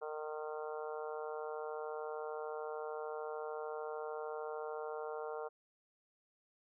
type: harmonic tone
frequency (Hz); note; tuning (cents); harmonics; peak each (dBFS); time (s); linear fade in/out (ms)
153.3; D#3; -25; 3 / 4 / 5 / 6 / 7 / 8 / 9; -42 / -47 / -48 / -52 / -52 / -54 / -52; 0.01-5.49; 20
effects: none